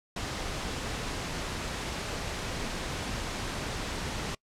pink low-pass noise, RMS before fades -35 dBFS, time 0.16-4.35 s, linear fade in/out 5 ms, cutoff 7000 Hz, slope 12 dB/octave, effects noise-tail reverb RT60 0.1 s tail -25 dB re dry + low-pass 12000 Hz 12 dB/octave

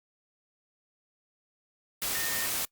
sine tone in noise, 1829 Hz, A#6, 33 cents flat, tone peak -36 dBFS, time 2.15-2.46 s, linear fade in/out 0 ms, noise white, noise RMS -31 dBFS, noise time 2.02-2.65 s, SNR -8 dB, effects noise-tail reverb RT60 0.1 s tail -23 dB re dry + Opus 48 kbps

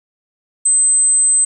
sine tone, 8180 Hz, C9, 40 cents flat, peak -8 dBFS, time 0.65-1.45 s, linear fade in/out 10 ms, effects tanh soft clip ceiling -7 dBFS + 8-bit

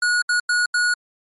square tone bursts at uneven times, 1454 Hz, F#6, 31 cents flat, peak -17 dBFS, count 4, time 0.02-0.22 / 0.29-0.4 / 0.49-0.66 / 0.74-0.94 s, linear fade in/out 5 ms, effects MP3 48 kbps

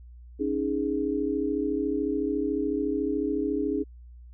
sine chord, C# suspended second, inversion none, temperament equal, 277.2 / 311.1 / 415.3 Hz, C#4 / D#4 / G#4, 0 / 0 / 0 cents, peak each -29 dBFS, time 0.39-3.84 s, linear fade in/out 20 ms, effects added 60 Hz sine -44 dBFS peak until 4.33 s

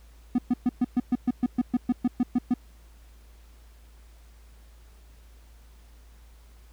triangle tone bursts, 246.9 Hz, B3, in tune, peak -17 dBFS, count 15, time 0.35-2.54 s, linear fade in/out 5 ms, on 34 ms, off 120 ms, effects added 56 Hz sine -49 dBFS peak until 6.72 s + pink hiss -61 dBFS RMS until 6.72 s

